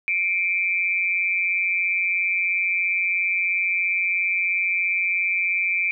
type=tone with amplitude modulation; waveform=sine; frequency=2349 Hz; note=D7; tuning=in tune; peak=-16 dBFS; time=0.08-5.91 s; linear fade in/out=0 ms; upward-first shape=sine; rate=183 Hz; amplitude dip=75%; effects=none